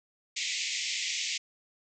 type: band-pass noise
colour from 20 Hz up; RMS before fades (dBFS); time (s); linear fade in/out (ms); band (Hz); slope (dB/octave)
pink; -33; 0.36-1.38; 10; 2000 to 7500; 96
effects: none